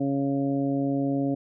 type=harmonic tone; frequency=138.7 Hz; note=C#3; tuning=1 cent sharp; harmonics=1 / 2 / 3 / 4 / 5; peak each=-31 / -24 / -36 / -33 / -37 dBFS; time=0-1.35 s; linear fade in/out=10 ms; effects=none